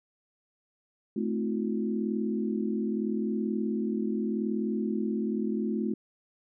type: tone cluster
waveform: sine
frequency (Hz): 216.9 / 257.7 / 321.2 / 359.9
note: A3 / C4 / E4 / F#4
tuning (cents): -25 / -26 / -45 / -48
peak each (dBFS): -29 / -35 / -36 / -34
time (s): 1.16-5.94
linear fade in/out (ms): 5
effects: none